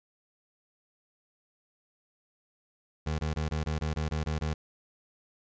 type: tone bursts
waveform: 25% pulse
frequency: 77.78 Hz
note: D#2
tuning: in tune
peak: -25 dBFS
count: 10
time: 3.06-4.54 s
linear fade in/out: 10 ms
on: 130 ms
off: 20 ms
effects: resampled to 16000 Hz